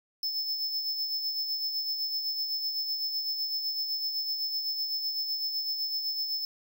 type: tone with tremolo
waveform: square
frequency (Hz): 5250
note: E8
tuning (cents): -8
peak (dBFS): -28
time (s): 0.23-6.45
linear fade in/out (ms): 2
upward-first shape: sine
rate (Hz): 7.9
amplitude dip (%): 45
effects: none